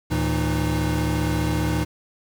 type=tone cluster; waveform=square; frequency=75.3 / 113.8 / 164.1 / 306.5 Hz; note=D2 / A#2 / E3 / D#4; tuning=+44 / -41 / -8 / -26 cents; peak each=-27 dBFS; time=0.1-1.85 s; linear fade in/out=20 ms; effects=8-bit